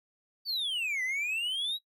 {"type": "exponential two-way sweep", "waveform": "triangle", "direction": "down then up", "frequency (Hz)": [4653, 1975.5, 3915], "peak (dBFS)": -28, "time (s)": [0.45, 1.79], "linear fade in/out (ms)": 50, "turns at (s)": 1.03, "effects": ["noise-tail reverb RT60 0.1 s tail -19 dB re dry"]}